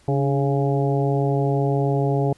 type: harmonic tone with a mistuned harmonic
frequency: 138.59 Hz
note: C#3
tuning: in tune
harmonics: 1 / 2 / 3 / 4 / 5 / 6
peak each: -20 / -27 / -24 / -30 / -28 / -32 dBFS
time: 0.08-2.33 s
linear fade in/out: 2 ms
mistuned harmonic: 2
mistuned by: +76 cents
effects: pink hiss -56 dBFS RMS until 2.37 s + resampled to 24000 Hz